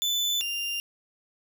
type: tone pair in turn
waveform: 35% pulse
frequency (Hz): 3504 / 2794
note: A7 / F7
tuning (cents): -8 / 0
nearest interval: major third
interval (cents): 392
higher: first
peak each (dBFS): -22 / -27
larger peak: first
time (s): 0.02-0.41 / 0.41-0.8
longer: neither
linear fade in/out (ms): 0
effects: none